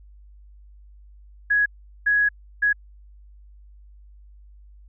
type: tone bursts at uneven times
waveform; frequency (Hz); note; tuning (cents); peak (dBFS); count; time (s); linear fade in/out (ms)
sine; 1670; G#6; +9; -16; 3; 1.5-1.66 / 2.06-2.29 / 2.62-2.73; 10
effects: added 50 Hz sine -45 dBFS peak until 4.88 s